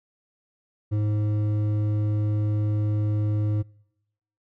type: tone with hard clipping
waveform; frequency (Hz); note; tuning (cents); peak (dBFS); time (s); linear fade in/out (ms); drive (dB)
sine; 105.4; G#2; +26; -23; 0.91-3.63; 20; 8
effects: noise-tail reverb RT60 0.9 s tail -26 dB re dry